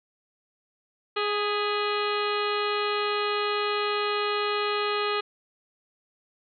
harmonic tone with a mistuned harmonic, 415.3 Hz, G#4, in tune, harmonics 1 / 2 / 3 / 4 / 5 / 6 / 7 / 8 / 9 / 10, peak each -28 / -36 / -29 / -38 / -38 / -35 / -37 / -38 / -43 / -38 dBFS, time 1.16-5.21 s, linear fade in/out 10 ms, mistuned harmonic 5, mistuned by -62 cents, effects none

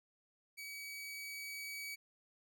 sawtooth tone with level ramp, 2274 Hz, C#7, 44 cents sharp, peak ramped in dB -42 to -39 dBFS, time 0.57-1.96 s, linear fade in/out 20 ms, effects none

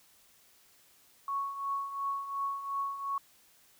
sine tone with tremolo, 1108.7 Hz, C#6, in tune, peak -29 dBFS, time 1.28-3.18 s, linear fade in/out 2 ms, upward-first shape triangle, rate 2.8 Hz, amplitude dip 70%, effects white hiss -63 dBFS RMS until 3.79 s

